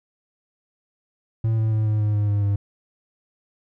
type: tone with pitch steps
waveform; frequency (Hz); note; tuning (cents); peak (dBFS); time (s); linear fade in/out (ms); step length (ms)
triangle; 112 / 110.33 / 108.69 / 107.07 / 105.47 / 103.9 / 102.35 / 100.82; A2 / A2 / A2 / A2 / G#2 / G#2 / G#2 / G2; +31 / +5 / -21 / -47 / +27 / +1 / -25 / +49; -16; 1.44-2.56; 5; 140
effects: none